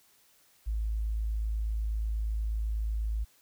sine tone, 54.1 Hz, A1, 29 cents flat, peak -28 dBFS, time 0.66-3.25 s, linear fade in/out 20 ms, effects white hiss -64 dBFS RMS until 3.41 s

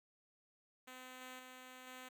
5% pulse tone with level steps, 255.6 Hz, C4, 40 cents flat, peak -40 / -38 / -42 / -39 dBFS, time 0.87-2.09 s, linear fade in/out 10 ms, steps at 1.21 / 1.39 / 1.87 s, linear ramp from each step 2 ms, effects none

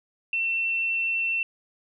sine tone, 2696 Hz, E7, 38 cents sharp, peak -23 dBFS, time 0.33-1.43 s, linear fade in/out 2 ms, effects none

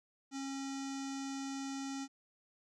square tone with low-pass filter, 272.3 Hz, C#4, 31 cents flat, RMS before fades -41 dBFS, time 0.31-2.08 s, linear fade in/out 50 ms, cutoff 6500 Hz, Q 3.4, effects none

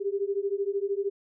sine beating tone pair, 392 / 405 Hz, G4 / G#4, 0 / -43 cents, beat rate 13 Hz, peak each -29 dBFS, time 0-1.1 s, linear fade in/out 20 ms, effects none

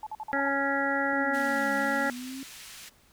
sine tone bursts, 864 Hz, A5, 32 cents flat, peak -33 dBFS, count 6, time 0.03-0.486 s, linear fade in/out 2 ms, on 36 ms, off 48 ms
harmonic tone, 277.2 Hz, C#4, in tune, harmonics 1 / 2 / 3 / 5 / 6 / 7, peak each -32 / -32 / -32 / -32 / -32 / -32 dBFS, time 0.33-2.1 s, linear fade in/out 0 ms
sine linear two-way sweep, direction down then up, 278.7 to 206.9 to 272.3 Hz, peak -36 dBFS, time 1.13-2.43 s, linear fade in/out 0 ms, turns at 1.74 s
pink band-pass noise, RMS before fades -46 dBFS, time 1.33-2.9 s, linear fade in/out 20 ms, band 2000 to 13000 Hz, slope 12 dB/octave
effects pink hiss -61 dBFS RMS until 3.12 s

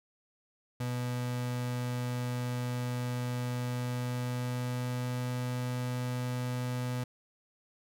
35% pulse tone with pitch glide, 123.5 to 124.5 Hz, B2 to B2, 0 to +14 cents, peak -30 dBFS, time 0.8-7.04 s, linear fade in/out 5 ms, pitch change +14 cents, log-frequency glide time 3.54-5.32 s, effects none

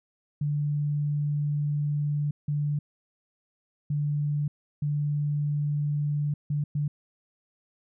sine tone bursts at uneven times, 146.8 Hz, D3, in tune, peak -24 dBFS, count 6, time 0.41-2.31 / 2.48-2.79 / 3.9-4.48 / 4.82-6.34 / 6.5-6.64 / 6.75-6.88 s, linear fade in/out 5 ms, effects none

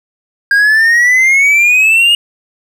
triangle exponential sweep, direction up, 1609 to 2873 Hz, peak -4 dBFS, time 0.51-2.15 s, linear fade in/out 2 ms, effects none

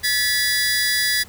sawtooth tone cluster, 1711 / 1961 / 4848 Hz, A6 / B6 / D#8, -49 / -13 / -46 cents, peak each -19 dBFS, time 0.03-1.24 s, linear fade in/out 20 ms, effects added 83 Hz sine -46 dBFS peak until 1.28 s + pink hiss -46 dBFS RMS until 1.28 s

